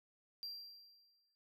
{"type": "tone with exponential decay", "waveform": "triangle", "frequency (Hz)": 4733, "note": "D8", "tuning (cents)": 13, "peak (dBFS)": -40, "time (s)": [0.43, 1.35], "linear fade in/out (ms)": 0, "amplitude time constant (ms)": 200, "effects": []}